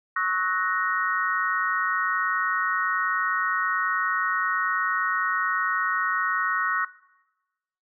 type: chord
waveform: sine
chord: F# dominant seventh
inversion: second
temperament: equal with one note detuned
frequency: 1108.7 / 1289.9 / 1480 / 1864.7 Hz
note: C#6 / E6 / F#6 / A#6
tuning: 0 / -38 / 0 / 0 cents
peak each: -28 dBFS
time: 0.16-6.85 s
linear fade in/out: 5 ms
effects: noise-tail reverb RT60 1.0 s tail -18 dB re dry